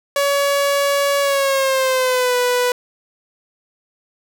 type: tone with pitch glide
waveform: sawtooth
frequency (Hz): 564 to 493.8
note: C#5 to B4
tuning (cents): +30 to 0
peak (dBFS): -11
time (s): 0.16-2.72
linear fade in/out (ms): 2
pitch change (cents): -230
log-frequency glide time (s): 1.21-2.36
effects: none